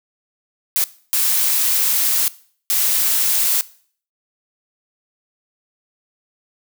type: noise bursts at uneven times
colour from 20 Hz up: blue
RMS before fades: -17 dBFS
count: 3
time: 0.76-0.84 / 1.13-2.28 / 2.7-3.61 s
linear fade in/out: 0 ms
effects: noise-tail reverb RT60 0.5 s tail -19 dB re dry